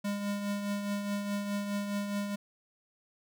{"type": "tone with tremolo", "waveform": "square", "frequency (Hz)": 203, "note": "G#3", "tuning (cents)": -39, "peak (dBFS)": -30, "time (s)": [0.04, 2.36], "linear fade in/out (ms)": 10, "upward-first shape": "triangle", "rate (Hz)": 4.8, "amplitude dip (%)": 50, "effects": []}